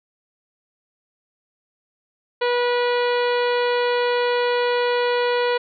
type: harmonic tone with a mistuned harmonic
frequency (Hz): 486.6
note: B4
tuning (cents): -26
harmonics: 1 / 2 / 3 / 4 / 5 / 6 / 7 / 8 / 9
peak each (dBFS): -19 / -25 / -29 / -31 / -33 / -35 / -36 / -37 / -38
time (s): 2.41-5.58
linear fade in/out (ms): 10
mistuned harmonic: 8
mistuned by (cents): +26
effects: none